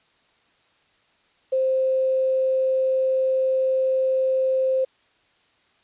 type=tone with quantisation; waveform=sine; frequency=524 Hz; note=C5; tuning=2 cents sharp; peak=-18 dBFS; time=1.52-4.85 s; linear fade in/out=10 ms; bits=8; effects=white hiss -62 dBFS RMS until 5.83 s + resampled to 8000 Hz